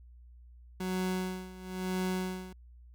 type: tone with tremolo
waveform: 30% pulse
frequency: 185.1 Hz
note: F#3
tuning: 1 cent sharp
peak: -27 dBFS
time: 0.8-2.53 s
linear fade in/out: 5 ms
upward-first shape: sine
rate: 1 Hz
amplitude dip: 85%
effects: added 60 Hz sine -51 dBFS peak until 2.94 s